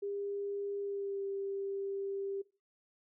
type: tone with pitch glide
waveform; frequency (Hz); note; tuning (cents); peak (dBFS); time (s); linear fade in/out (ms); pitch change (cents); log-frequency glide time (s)
sine; 402.3 to 394.2; G4 to G4; +45 to +10; -35; 0.02-2.42; 10; -35; 0.8-1.24
effects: noise-tail reverb RT60 0.3 s tail -20 dB re dry